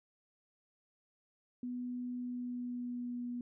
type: tone with pitch glide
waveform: sine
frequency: 246.9 to 243.1 Hz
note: B3 to B3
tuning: 0 to -27 cents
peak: -37 dBFS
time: 1.63-3.41 s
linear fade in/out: 2 ms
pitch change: -27 cents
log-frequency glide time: 2.17-3.25 s
effects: none